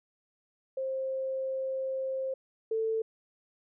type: tone pair in turn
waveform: sine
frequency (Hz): 529 / 444.8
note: C5 / A4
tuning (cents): +19 / +19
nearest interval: minor third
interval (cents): 300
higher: first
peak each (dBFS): -30 / -27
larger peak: second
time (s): 0.77-2.34 / 2.71-3.02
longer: first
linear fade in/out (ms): 5
effects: none